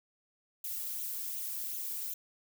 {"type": "noise with flanger", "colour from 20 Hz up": "violet", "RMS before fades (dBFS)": -38, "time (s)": [0.64, 2.14], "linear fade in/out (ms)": 5, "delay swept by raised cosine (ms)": [0.29, 1.79], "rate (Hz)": 2.7, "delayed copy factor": 0.6, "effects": []}